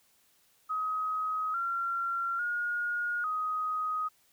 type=tone with pitch steps; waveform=sine; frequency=1265 / 1372 / 1434 / 1254 Hz; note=D#6 / F6 / F6 / D#6; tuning=+28 / -31 / +45 / +13 cents; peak=-29 dBFS; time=0.69-4.09 s; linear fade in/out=20 ms; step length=850 ms; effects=white hiss -67 dBFS RMS until 4.32 s